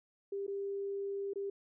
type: tone with dropouts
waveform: sine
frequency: 397.3 Hz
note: G4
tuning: 23 cents sharp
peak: -35 dBFS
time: 0.32-1.5 s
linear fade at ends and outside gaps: 5 ms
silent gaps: 0.467-0.478 / 1.335-1.357 s
effects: none